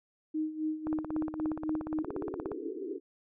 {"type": "tone with tremolo", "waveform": "sine", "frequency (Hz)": 311.2, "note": "D#4", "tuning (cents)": 0, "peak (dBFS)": -28, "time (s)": [0.34, 2.03], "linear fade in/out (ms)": 10, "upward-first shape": "sine", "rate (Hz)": 3.8, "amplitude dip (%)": 75}
{"type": "click train", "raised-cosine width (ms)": 1, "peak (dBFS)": -24, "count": 29, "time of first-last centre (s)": [0.87, 2.517], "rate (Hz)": 17}
{"type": "band-pass noise", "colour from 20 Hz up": "white", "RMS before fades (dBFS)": -38, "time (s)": [2.02, 3], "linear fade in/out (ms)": 50, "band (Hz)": [280, 440], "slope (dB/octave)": 96}
{"effects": []}